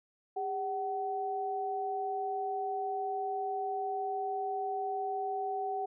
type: tone pair together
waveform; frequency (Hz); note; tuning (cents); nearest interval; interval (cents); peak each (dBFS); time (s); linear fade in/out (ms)
sine; 402.6 / 756.5; G4 / F#5; +46 / +38; major seventh; 1092; -37 / -33; 0.36-5.86; 10
effects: none